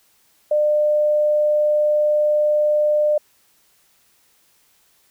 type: tone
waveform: sine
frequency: 600 Hz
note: D5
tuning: 37 cents sharp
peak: -14 dBFS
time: 0.51-3.18 s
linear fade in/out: 5 ms
effects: white hiss -59 dBFS RMS until 5.1 s